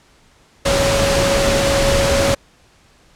sine tone in noise, 554.4 Hz, C#5, in tune, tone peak -16 dBFS, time 0.65-2.35 s, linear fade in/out 10 ms, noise pink, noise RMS -17 dBFS, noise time 0.65-2.35 s, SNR -2 dB, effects pink hiss -52 dBFS RMS until 3.15 s + low-pass 8000 Hz 12 dB/octave

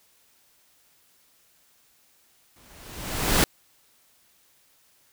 pink noise with exponential growth, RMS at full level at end -17 dBFS, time 2.56-3.44 s, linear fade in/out 0 ms, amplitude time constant 190 ms, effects white hiss -62 dBFS RMS until 5.12 s

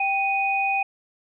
sine tone pair together, 784 / 2485 Hz, G5 / D#7, 0 / -3 cents, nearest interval octave + minor sixth, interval 1997 cents, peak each -23 dBFS, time 0-0.83 s, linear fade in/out 5 ms, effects none

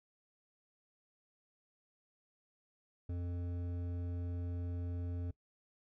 triangle tone with hard clipping, 87.7 Hz, F2, 8 cents sharp, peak -39 dBFS, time 3.09-5.31 s, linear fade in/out 5 ms, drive 15 dB, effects noise-tail reverb RT60 0.1 s tail -21 dB re dry

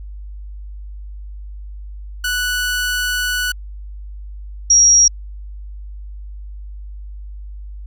sawtooth / sine tone pair in turn, 1480 / 5661 Hz, F#6 / F8, 0 / +23 cents, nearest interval octave + major seventh, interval 2323 cents, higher second, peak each -14 / -7 dBFS, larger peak second, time 2.24-3.52 / 4.7-5.08 s, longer first, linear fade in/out 5 ms, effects added 50 Hz sine -29 dBFS peak until 7.86 s

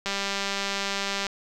click train, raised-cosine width 0.2 ms, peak -11 dBFS, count 240, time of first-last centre 0.06-1.267 s, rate 198 Hz, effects none

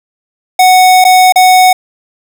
square tone with dropouts, 740 Hz, F#5, in tune, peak -3 dBFS, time 0.59-1.73 s, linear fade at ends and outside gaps 5 ms, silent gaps 1.042-1.049 / 1.324-1.358 s, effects none

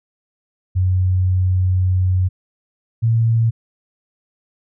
sine tone pair in turn, 92.2 / 114.24 Hz, F#2 / A#2, -6 / -35 cents, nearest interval major third, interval 371 cents, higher second, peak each -13 / -12 dBFS, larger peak second, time 0.75-2.29 / 3.02-3.51 s, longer first, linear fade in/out 20 ms, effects none

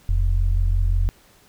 sine tone pair together, 40.87 / 86.6 Hz, E1 / F2, -14 / -14 cents, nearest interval octave + minor second, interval 1300 cents, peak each -17 / -22 dBFS, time 0.09-1.09 s, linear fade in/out 0 ms, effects pink hiss -54 dBFS RMS until 1.48 s

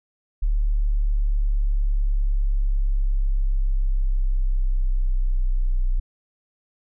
sine linear sweep, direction down, 36.71 to 30.87 Hz, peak -17 dBFS, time 0.42-6 s, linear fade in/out 10 ms, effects none

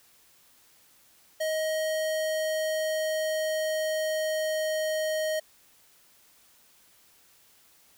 square tone with pitch glide, 629 to 625 Hz, D#5 to D#5, +19 to +8 cents, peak -27 dBFS, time 1.4-5.4 s, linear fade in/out 10 ms, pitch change -11 cents, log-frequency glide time 1.66-4.81 s, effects white hiss -60 dBFS RMS until 7.97 s

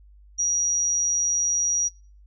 sine tone, 5760 Hz, F#8, 47 cents flat, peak -20 dBFS, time 0.38-1.89 s, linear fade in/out 20 ms, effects noise-tail reverb RT60 0.4 s tail -26 dB re dry + added 50 Hz sine -48 dBFS peak until 2.26 s

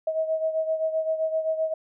sine beating tone pair, 636 / 643.7 Hz, D#5 / E5, +38 / -41 cents, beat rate 7.7 Hz, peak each -24 / -30 dBFS, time 0.07-1.74 s, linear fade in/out 5 ms, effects none

